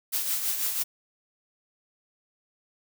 blue noise with tremolo, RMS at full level -26 dBFS, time 0.12-0.84 s, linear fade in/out 20 ms, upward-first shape triangle, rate 6.1 Hz, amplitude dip 55%, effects none

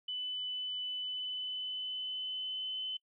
sine tone with pitch glide, 2999 to 3037 Hz, F#7 to F#7, +23 to +44 cents, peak -35 dBFS, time 0.08-2.97 s, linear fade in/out 5 ms, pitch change +21 cents, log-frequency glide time 0.88-2.76 s, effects noise-tail reverb RT60 0.1 s tail -22 dB re dry

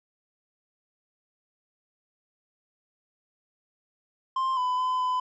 triangle tone with pitch steps, 1051 / 1003 / 1015 / 1008 Hz, C6 / B5 / B5 / B5, +7 / +26 / +47 / +35 cents, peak -22 dBFS, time 4.36-5.2 s, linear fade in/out 5 ms, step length 210 ms, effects resampled to 16000 Hz

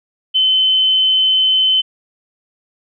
sine tone, 3057 Hz, G7, 44 cents flat, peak -10 dBFS, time 0.34-1.82 s, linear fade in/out 20 ms, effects none

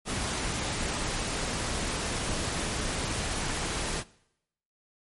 pink noise, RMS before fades -31 dBFS, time 0.05-4.04 s, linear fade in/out 50 ms, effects noise-tail reverb RT60 0.8 s tail -21 dB re dry + MP3 48 kbps

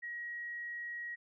sine tone, 1900 Hz, A#6, 33 cents sharp, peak -39 dBFS, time 0.02-1.16 s, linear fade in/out 20 ms, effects none

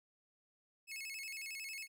sawtooth tone with vibrato, 2379 Hz, D7, 22 cents sharp, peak -40 dBFS, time 0.87-1.88 s, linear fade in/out 50 ms, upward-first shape square, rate 11 Hz, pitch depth 150 cents each way, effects none

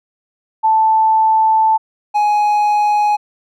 sine / triangle tone pair in turn, 880 / 835.3 Hz, A5 / G#5, 0 / +10 cents, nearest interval minor second, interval 90 cents, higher first, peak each -9 dBFS, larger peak neither, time 0.63-1.78 / 2.14-3.17 s, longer first, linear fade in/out 20 ms, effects none

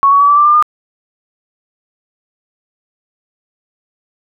sine tone with pitch steps, 1108.7 / 1125.5 / 1142.5 / 1159.8 / 1177.3 / 1195.2 / 1213.2 Hz, C#6 / C#6 / D6 / D6 / D6 / D6 / D#6, 0 / +26 / -48 / -22 / +4 / +30 / -44 cents, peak -5 dBFS, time 0.03-0.625 s, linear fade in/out 0 ms, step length 85 ms, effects none

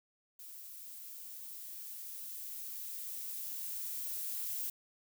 violet noise with level ramp, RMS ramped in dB -50 to -38 dBFS, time 0.39-4.7 s, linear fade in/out 5 ms, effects none

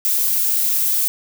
violet noise, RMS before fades -18 dBFS, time 0.05-1.08 s, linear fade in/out 0 ms, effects none

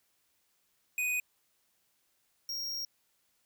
square tone pair in turn, 2489 / 5588 Hz, D#7 / F8, 0 / 0 cents, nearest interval octave + major second, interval 1400 cents, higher second, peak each -30 / -35 dBFS, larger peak first, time 0.98-1.2 / 2.49-2.85 s, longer second, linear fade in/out 2 ms, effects white hiss -74 dBFS RMS until 3.45 s

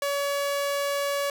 sawtooth tone, 566 Hz, C#5, 36 cents sharp, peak -21 dBFS, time 0.02-1.3 s, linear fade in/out 2 ms, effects none

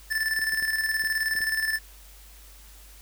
square tone with tremolo, 1760 Hz, A6, in tune, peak -23 dBFS, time 0.1-1.79 s, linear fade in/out 20 ms, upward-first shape square, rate 19 Hz, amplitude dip 50%
clicks, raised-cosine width 2 ms, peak -33 dBFS, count 6, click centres 0.392 / 0.535 / 0.624 / 1.039 / 1.353 / 1.406 s
effects added 50 Hz sine -48 dBFS peak until 3.01 s + white hiss -52 dBFS RMS until 3.01 s

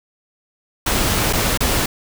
pink noise with dropouts, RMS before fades -18 dBFS, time 0.86-1.86 s, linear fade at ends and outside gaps 5 ms, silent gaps 1.328-1.332 / 1.575-1.605 s, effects none

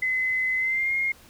sine tone with pitch glide, 2036 to 2136 Hz, C7 to C7, -48 to +35 cents, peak -22 dBFS, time 0.02-1.12 s, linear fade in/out 5 ms, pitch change +83 cents, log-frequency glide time 0.57-0.93 s, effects pink hiss -52 dBFS RMS until 1.29 s

